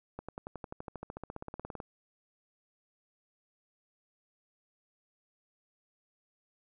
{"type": "accelerating click train", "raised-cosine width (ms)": 1, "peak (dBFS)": -26, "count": 24, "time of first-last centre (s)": [0.19, 1.802], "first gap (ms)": 96, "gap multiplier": 0.97, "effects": []}